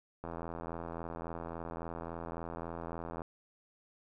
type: click train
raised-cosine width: 1 ms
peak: -27 dBFS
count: 250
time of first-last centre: 0.24-3.218 s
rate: 83.6 Hz
effects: none